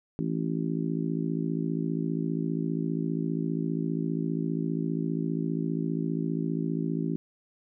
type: harmonic tone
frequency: 55 Hz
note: A1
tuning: in tune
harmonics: 3 / 4 / 5 / 6 / 7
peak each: -30 / -34 / -32 / -36 / -38 dBFS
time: 0.19-7.16 s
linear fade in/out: 0 ms
effects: none